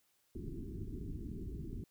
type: low-pass noise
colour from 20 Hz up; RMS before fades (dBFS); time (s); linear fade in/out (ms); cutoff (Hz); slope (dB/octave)
pink; -43; 0.35-1.84; 2; 400; 96
effects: white hiss -75 dBFS RMS until 1.9 s